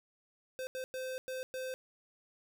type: tone bursts at uneven times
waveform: square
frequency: 517 Hz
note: C5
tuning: 21 cents flat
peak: -38 dBFS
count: 5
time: 0.59-0.67 / 0.75-0.84 / 0.94-1.18 / 1.28-1.43 / 1.54-1.74 s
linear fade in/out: 0 ms
effects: none